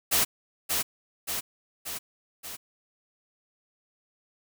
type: noise with echo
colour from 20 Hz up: white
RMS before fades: -23 dBFS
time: 0.11-0.25 s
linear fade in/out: 20 ms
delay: 580 ms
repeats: 4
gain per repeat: -4 dB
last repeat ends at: 2.57 s
effects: none